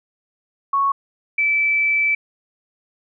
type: tone pair in turn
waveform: sine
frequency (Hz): 1107 / 2316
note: C#6 / D7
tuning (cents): -3 / -25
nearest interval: octave + minor second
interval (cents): 1278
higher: second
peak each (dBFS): -15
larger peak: neither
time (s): 0.73-0.92 / 1.38-2.15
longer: second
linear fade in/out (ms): 5
effects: none